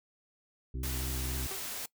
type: harmonic tone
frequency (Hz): 64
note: C2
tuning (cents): -38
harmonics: 1 / 2 / 4 / 5 / 6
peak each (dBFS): -35 / -41 / -47 / -49 / -51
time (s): 0.74-1.47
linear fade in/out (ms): 5
type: noise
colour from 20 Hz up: white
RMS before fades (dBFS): -39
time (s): 0.83-1.86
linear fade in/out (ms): 5
type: tone with exponential decay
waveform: sawtooth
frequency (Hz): 385.3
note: G4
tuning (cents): -30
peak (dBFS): -35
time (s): 1.51-1.72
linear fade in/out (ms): 2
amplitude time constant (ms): 44
effects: noise-tail reverb RT60 0.1 s tail -21 dB re dry